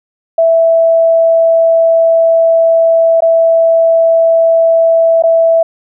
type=tone with dropouts; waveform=sine; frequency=659.3 Hz; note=E5; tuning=in tune; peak=-5 dBFS; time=0.38-5.63 s; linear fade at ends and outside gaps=5 ms; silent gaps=3.206-3.221 / 5.224-5.236 s; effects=none